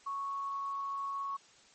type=tone with amplitude modulation; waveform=sine; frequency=1107 Hz; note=C#6; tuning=3 cents flat; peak=-33 dBFS; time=0.06-1.37 s; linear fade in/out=10 ms; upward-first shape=sine; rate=191 Hz; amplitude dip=25%; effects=white hiss -61 dBFS RMS until 1.74 s + MP3 32 kbps

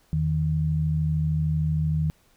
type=tone pair together; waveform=sine; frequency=82.41 / 155.56 Hz; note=E2 / D#3; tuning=0 / 0 cents; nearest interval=major seventh; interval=1100 cents; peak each=-27 / -22 dBFS; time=0.13-2.1 s; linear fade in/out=0 ms; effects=pink hiss -62 dBFS RMS until 2.36 s

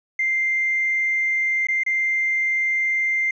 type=tone with dropouts; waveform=triangle; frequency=2093 Hz; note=C7; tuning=in tune; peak=-15 dBFS; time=0.19-3.31 s; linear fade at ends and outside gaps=5 ms; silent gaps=1.67-1.685 / 1.835-1.863 s; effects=tanh soft clip ceiling -16 dBFS + resampled to 16000 Hz

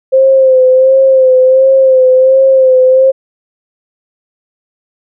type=tone with vibrato; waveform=sine; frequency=523.3 Hz; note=C5; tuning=in tune; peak=-3 dBFS; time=0.12-3.12 s; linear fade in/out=20 ms; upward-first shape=sine; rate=1.4 Hz; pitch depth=37 cents each way; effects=none

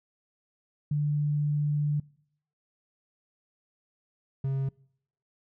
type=tone pair in turn; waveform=sine / triangle; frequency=147.5 / 135.3 Hz; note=D3 / C#3; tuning=+8 / -42 cents; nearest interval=minor second; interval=150 cents; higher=first; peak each=-24 dBFS; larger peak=neither; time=0.91-2 / 4.44-4.69 s; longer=first; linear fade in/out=5 ms; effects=noise-tail reverb RT60 0.7 s tail -25 dB re dry

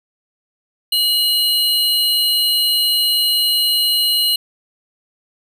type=tone pair together; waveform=square; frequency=2914 / 4125 Hz; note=F#7 / C8; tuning=-27 / -25 cents; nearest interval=tritone; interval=602 cents; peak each=-17 dBFS; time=0.92-4.36 s; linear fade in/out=5 ms; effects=none

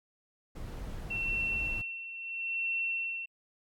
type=noise; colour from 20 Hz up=brown; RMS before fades=-40 dBFS; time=0.55-1.82 s; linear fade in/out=10 ms
type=tone with tremolo; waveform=sine; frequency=2708 Hz; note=E7; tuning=46 cents sharp; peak=-29 dBFS; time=1.1-3.26 s; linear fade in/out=10 ms; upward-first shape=sine; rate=0.75 Hz; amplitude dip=70%
effects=AAC 64 kbps

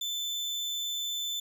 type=tone; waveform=35% pulse; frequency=3526 Hz; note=A7; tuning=3 cents sharp; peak=-29 dBFS; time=0.01-1.4 s; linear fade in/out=5 ms; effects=none

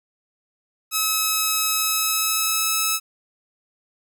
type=tone with pitch glide; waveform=5% pulse; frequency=1287 to 1298.9 Hz; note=E6 to E6; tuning=-42 to -26 cents; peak=-8 dBFS; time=0.91-3 s; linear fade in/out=50 ms; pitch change=+16 cents; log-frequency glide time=1.75-2.78 s; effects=none

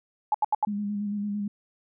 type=tone bursts; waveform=sine; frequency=850 Hz; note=G#5; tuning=40 cents sharp; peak=-19 dBFS; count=4; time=0.32-0.65 s; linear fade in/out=2 ms; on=24 ms; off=78 ms
type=tone with vibrato; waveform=sine; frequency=205.3 Hz; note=G#3; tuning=20 cents flat; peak=-27 dBFS; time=0.67-1.48 s; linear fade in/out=5 ms; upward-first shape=square; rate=8.9 Hz; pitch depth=24 cents each way
effects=none

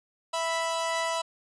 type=tone pair together; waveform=sawtooth; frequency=659.3 / 987.8 Hz; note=E5 / B5; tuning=0 / 0 cents; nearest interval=perfect fifth; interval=700 cents; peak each=-26 dBFS; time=0.33-1.22 s; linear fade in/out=10 ms; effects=resampled to 22050 Hz

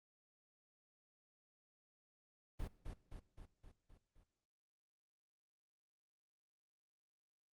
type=noise with echo; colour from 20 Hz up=brown; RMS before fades=-43 dBFS; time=2.59-2.68 s; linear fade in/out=10 ms; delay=260 ms; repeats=6; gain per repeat=-4 dB; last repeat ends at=4.24 s; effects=noise-tail reverb RT60 0.9 s tail -19 dB re dry + Opus 32 kbps

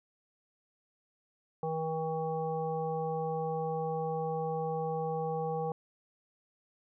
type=harmonic tone; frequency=160 Hz; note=D#3; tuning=49 cents sharp; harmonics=1 / 3 / 5 / 7; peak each=-37 / -34 / -36 / -46 dBFS; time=1.63-5.72 s; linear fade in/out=2 ms; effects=none

